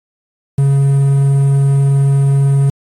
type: tone with quantisation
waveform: triangle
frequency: 138.59 Hz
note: C#3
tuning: in tune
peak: -6 dBFS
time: 0.58-2.7 s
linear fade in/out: 5 ms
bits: 6
effects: AAC 48 kbps